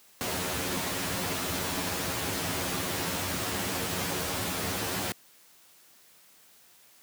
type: noise with comb filter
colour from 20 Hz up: pink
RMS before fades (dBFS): -31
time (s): 0.21-5.12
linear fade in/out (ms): 0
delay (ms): 11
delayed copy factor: +0.7
effects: white hiss -58 dBFS RMS until 7.02 s + high-pass 100 Hz 12 dB/octave

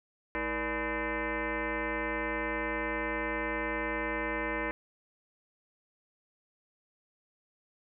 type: tone with frequency modulation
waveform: sine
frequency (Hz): 740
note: F#5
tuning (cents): 0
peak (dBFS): -30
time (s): 0.35-4.71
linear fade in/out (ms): 0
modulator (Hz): 265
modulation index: 5.6
effects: none

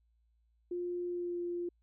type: tone with pitch glide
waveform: sine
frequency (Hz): 353 to 348.9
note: F4 to F4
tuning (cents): +19 to -2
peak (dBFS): -34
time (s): 0.71-1.69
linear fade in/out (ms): 5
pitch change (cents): -21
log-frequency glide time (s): 1.07-1.39
effects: added 57 Hz sine -69 dBFS peak until 1.82 s

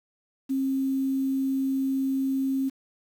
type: tone with quantisation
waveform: sine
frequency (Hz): 268.2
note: C4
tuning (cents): +43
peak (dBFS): -23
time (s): 0.49-2.7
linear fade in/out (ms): 20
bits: 8
effects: none

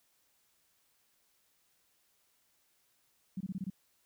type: tone bursts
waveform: sine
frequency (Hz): 189.3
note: F#3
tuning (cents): +40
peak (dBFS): -34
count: 6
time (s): 3.37-3.701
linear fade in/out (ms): 5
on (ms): 36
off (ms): 23
effects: white hiss -73 dBFS RMS until 4.05 s

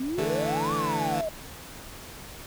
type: exponential two-way sweep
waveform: sine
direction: up then down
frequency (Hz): 250 to 1187 to 611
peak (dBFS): -27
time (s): 0-1.29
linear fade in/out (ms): 5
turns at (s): 0.74
type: chord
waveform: 15% pulse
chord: D suspended second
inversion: none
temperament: equal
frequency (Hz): 146.83 / 164.81 / 220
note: D3 / E3 / A3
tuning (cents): 0 / 0 / 0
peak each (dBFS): -26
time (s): 0.18-1.21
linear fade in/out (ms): 2
effects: pink hiss -43 dBFS RMS until 2.46 s

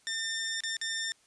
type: tone with dropouts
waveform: 15% pulse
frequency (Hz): 1803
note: A6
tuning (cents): +42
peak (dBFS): -25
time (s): 0.07-1.12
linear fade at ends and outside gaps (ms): 0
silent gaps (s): 0.605-0.636 / 0.768-0.814
effects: white hiss -65 dBFS RMS until 1.26 s + resampled to 22050 Hz

